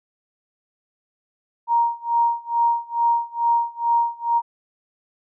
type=tone with tremolo; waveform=sine; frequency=937 Hz; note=A#5; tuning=9 cents sharp; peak=-14 dBFS; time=1.67-4.42 s; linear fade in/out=50 ms; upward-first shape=sine; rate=2.3 Hz; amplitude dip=95%; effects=none